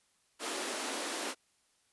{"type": "high-pass noise", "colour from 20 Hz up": "pink", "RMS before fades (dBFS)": -37, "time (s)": [0.39, 1.35], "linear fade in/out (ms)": 50, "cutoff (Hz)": 250, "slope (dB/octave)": 48, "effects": ["white hiss -72 dBFS RMS until 1.92 s", "resampled to 24000 Hz"]}